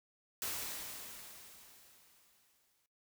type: noise with exponential decay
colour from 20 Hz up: white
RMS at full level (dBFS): -38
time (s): 0.42-2.86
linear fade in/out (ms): 1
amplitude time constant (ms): 530
effects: noise-tail reverb RT60 0.2 s tail -18 dB re dry